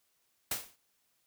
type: noise with exponential decay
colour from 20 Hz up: white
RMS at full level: -30 dBFS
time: 0.51-0.76 s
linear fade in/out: 5 ms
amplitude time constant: 54 ms
effects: white hiss -75 dBFS RMS until 1.26 s